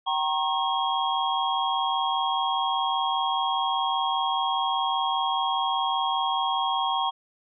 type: tone cluster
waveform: sine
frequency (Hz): 772 / 936 / 1081 / 3275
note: G5 / A#5 / C#6 / G#7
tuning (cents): -27 / +7 / -44 / -25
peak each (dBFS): -28 / -28 / -28 / -30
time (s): 0.06-7.11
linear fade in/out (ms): 20
effects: none